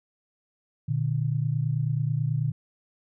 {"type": "tone pair together", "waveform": "sine", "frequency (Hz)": [120, 149.23], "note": ["B2", "D3"], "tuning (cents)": [-49, 28], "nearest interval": "major third", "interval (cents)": 377, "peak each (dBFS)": -26, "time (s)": [0.88, 2.52], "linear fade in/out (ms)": 10, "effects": []}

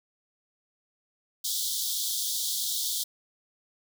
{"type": "high-pass noise", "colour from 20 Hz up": "pink", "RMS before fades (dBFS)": -30, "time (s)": [1.44, 3.04], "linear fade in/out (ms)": 10, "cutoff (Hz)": 3300, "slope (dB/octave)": 96, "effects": []}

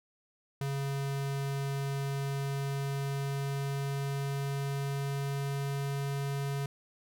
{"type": "tone with pitch glide", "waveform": "square", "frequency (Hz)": [138.59, 139.55], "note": ["C#3", "C#3"], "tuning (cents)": [0, 12], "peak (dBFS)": -32, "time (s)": [0.61, 6.66], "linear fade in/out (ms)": 2, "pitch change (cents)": 12, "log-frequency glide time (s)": [1.96, 5.97], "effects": []}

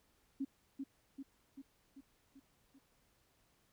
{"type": "tone with echo", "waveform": "sine", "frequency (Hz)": 272.4, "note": "C#4", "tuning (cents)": -30, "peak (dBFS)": -35, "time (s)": [0.4, 0.45], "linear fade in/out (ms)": 10, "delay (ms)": 390, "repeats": 6, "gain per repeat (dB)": -4, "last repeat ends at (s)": 2.79, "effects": ["pink hiss -74 dBFS RMS until 3.72 s"]}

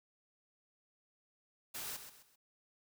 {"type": "noise with echo", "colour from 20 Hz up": "white", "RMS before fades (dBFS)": -43, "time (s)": [1.74, 1.97], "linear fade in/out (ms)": 10, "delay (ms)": 130, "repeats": 3, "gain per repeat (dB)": -9, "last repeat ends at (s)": 2.36, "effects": []}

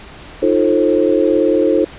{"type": "chord", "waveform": "sine", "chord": "F dominant seventh", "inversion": "third", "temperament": "equal with one note detuned", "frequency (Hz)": [311.1, 349.2, 440, 532.1], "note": ["Eb4", "F4", "A4", "C5"], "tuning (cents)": [0, 0, 0, 29], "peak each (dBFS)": -16, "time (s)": [0.42, 1.85], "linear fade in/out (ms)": 10, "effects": ["pink hiss -36 dBFS RMS until 1.98 s", "resampled to 8000 Hz"]}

